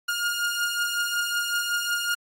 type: beating tone pair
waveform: sawtooth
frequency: 1418 / 1423.4 Hz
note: F6 / F6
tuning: +26 / +33 cents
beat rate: 5.4 Hz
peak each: -22 / -27 dBFS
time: 0.08-2.15 s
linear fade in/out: 10 ms
effects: AAC 48 kbps